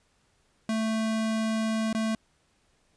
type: tone with dropouts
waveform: square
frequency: 221 Hz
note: A3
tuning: 8 cents sharp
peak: -26 dBFS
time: 0.69-2.15 s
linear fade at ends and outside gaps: 2 ms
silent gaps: 1.929-1.948 s
effects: pink hiss -68 dBFS RMS until 2.96 s + resampled to 22050 Hz